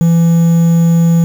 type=tone with quantisation; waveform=triangle; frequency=167.5 Hz; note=E3; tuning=28 cents sharp; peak=-4 dBFS; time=0.01-1.24 s; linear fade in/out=0 ms; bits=5; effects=none